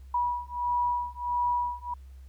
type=beating tone pair; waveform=sine; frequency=971 / 972.5 Hz; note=B5 / B5; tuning=-30 / -27 cents; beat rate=1.5 Hz; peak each=-29 dBFS; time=0.14-1.94 s; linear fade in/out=5 ms; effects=added 66 Hz sine -44 dBFS peak until 2.28 s + pink hiss -67 dBFS RMS until 2.28 s